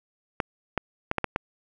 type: clicks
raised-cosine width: 0.5 ms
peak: -9 dBFS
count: 6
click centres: 0.402 / 0.777 / 1.114 / 1.183 / 1.243 / 1.361 s
effects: none